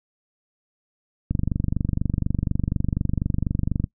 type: click train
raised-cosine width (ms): 5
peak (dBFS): -10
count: 62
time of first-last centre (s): 1.31-3.841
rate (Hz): 24.1
effects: noise-tail reverb RT60 0.1 s tail -22 dB re dry